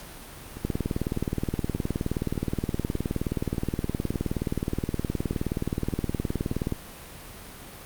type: two click trains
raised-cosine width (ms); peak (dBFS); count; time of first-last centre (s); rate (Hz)
3; -13 / -24; 117 / 11; 0.65-6.723 / 0.57-6.522; 19.1 / 1.68
effects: pink hiss -43 dBFS RMS until 7.85 s + Opus 48 kbps